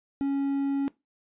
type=tone; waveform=triangle; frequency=277.2 Hz; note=C#4; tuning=in tune; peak=-22 dBFS; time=0.21-0.88 s; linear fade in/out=0 ms; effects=noise-tail reverb RT60 0.2 s tail -19 dB re dry + resampled to 8000 Hz